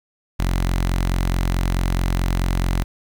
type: tone with notch filter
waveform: sawtooth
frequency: 44.63 Hz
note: F1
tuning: 38 cents sharp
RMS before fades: -20 dBFS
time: 0.39-2.84 s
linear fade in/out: 10 ms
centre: 460 Hz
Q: 1.9
effects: 8-bit